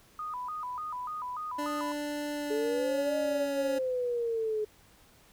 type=tone with vibrato; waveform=sine; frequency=1108.7 Hz; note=C#6; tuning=in tune; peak=-34 dBFS; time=0.19-1.92 s; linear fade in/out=2 ms; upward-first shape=square; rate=3.4 Hz; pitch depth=190 cents each way
type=tone with pitch glide; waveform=25% pulse; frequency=293.7 to 280.3 Hz; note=D4 to C#4; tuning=0 to +19 cents; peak=-29 dBFS; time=1.58-3.79 s; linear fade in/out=10 ms; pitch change=-81 cents; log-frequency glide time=2.34-3.31 s
type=exponential two-way sweep; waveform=sine; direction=up then down; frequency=422.2 to 610 to 422.2 Hz; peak=-28 dBFS; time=2.5-4.65 s; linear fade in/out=10 ms; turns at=3.17 s
effects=pink hiss -60 dBFS RMS until 5.32 s